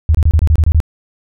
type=tone bursts; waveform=sine; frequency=78.5 Hz; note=D#2; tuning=16 cents sharp; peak=-6 dBFS; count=9; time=0.09-0.802 s; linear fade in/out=0 ms; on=56 ms; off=26 ms; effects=none